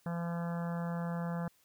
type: harmonic tone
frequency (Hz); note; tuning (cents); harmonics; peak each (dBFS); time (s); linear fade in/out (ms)
170.5; F3; -41; 1 / 3 / 4 / 5 / 6 / 7 / 8 / 9 / 10; -34 / -44 / -46 / -48 / -50 / -51 / -52 / -53 / -54; 0.06-1.48; 2
effects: white hiss -69 dBFS RMS until 1.64 s